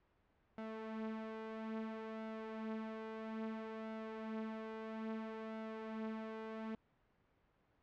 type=tone with flanger; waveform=sawtooth; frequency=220.7 Hz; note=A3; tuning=5 cents sharp; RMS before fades=-45 dBFS; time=0.58-6.75 s; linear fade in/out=2 ms; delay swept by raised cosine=1.4 to 6.6 ms; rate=0.6 Hz; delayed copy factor=+0.5; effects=pink hiss -75 dBFS RMS until 7.82 s + low-pass 2000 Hz 12 dB/octave